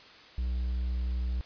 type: tone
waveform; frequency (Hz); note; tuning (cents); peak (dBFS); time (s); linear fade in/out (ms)
triangle; 61.74; B1; 0; -26; 0.38-1.41; 0
effects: white hiss -52 dBFS RMS until 1.45 s + resampled to 11025 Hz